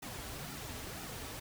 pink noise with flanger, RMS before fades -44 dBFS, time 0.02-1.4 s, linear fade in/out 10 ms, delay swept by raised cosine 1.8 to 5.8 ms, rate 2 Hz, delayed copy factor -0.65, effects none

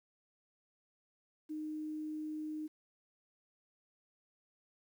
sine tone with quantisation, 308 Hz, D#4, 17 cents flat, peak -38 dBFS, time 1.49-2.68 s, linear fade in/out 20 ms, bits 11, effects none

